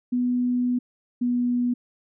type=tone pair in turn; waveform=sine; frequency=246.9 / 244.3 Hz; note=B3 / B3; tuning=0 / -19 cents; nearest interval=unison; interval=19 cents; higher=first; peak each=-20 dBFS; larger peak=neither; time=0.12-0.79 / 1.21-1.74 s; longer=first; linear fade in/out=10 ms; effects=none